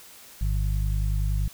harmonic tone, 50.6 Hz, G#1, 44 cents flat, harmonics 1 / 2 / 3, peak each -23 / -29 / -33 dBFS, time 0.41-1.48 s, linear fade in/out 5 ms, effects white hiss -48 dBFS RMS until 1.53 s

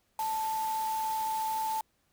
sine tone in noise, 880 Hz, A5, in tune, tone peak -29 dBFS, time 0.19-1.81 s, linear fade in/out 2 ms, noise white, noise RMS -43 dBFS, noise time 0.19-1.81 s, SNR +11 dB, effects pink hiss -73 dBFS RMS until 2.12 s

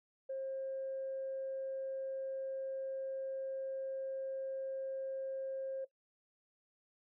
sine tone, 534 Hz, C5, 35 cents sharp, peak -36 dBFS, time 0.29-5.85 s, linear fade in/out 10 ms, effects noise-tail reverb RT60 0.1 s tail -18 dB re dry + tanh soft clip ceiling -33 dBFS

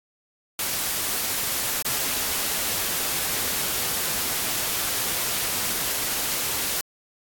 white noise with dropouts, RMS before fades -26 dBFS, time 0.59-6.81 s, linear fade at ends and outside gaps 2 ms, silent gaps 1.824-1.849 s, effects AAC 64 kbps

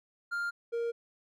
triangle tone pair in turn, 1400 / 467.2 Hz, F6 / A#4, +4 / +4 cents, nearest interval octave + perfect fifth, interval 1900 cents, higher first, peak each -29 / -28 dBFS, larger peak second, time 0.31-0.51 / 0.72-0.92 s, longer neither, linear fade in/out 20 ms, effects none

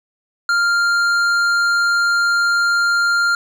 sine tone with hard clipping, 1396.9 Hz, F6, in tune, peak -15 dBFS, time 0.49-3.35 s, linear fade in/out 2 ms, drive 9 dB, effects none

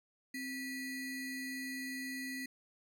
square ring-modulated tone, 1108.7 Hz, C#6, in tune, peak -37 dBFS, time 0.34-2.46 s, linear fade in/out 5 ms, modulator 846 Hz, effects none

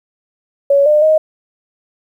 sine tone with pitch steps, 561 / 602 / 625 Hz, C#5 / D5 / D#5, +21 / +43 / +8 cents, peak -7 dBFS, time 0.7-1.18 s, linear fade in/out 5 ms, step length 160 ms, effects 8-bit

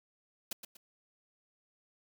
white noise with echo, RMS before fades -37 dBFS, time 0.51-0.53 s, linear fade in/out 5 ms, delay 120 ms, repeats 2, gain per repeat -9 dB, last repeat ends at 0.77 s, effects none

